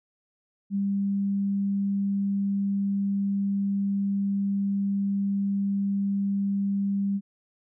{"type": "tone", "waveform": "sine", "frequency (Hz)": 198.6, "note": "G3", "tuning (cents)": 23, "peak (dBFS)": -23, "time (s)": [0.7, 7.21], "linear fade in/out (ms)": 50, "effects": []}